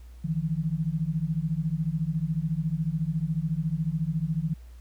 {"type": "beating tone pair", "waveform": "sine", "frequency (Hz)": [153.1, 167.1], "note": ["D#3", "E3"], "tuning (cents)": [-28, 24], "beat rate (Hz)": 14, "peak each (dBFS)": -28, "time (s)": [0.24, 4.54], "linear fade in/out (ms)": 10, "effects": ["added 60 Hz sine -43 dBFS peak until 4.8 s", "pink hiss -62 dBFS RMS until 4.8 s"]}